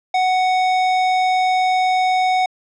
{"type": "tone with hard clipping", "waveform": "sine", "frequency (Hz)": 742, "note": "F#5", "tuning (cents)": 5, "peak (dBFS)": -16, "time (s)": [0.14, 2.46], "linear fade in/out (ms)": 5, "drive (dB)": 17, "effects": ["low-pass 5000 Hz 12 dB/octave"]}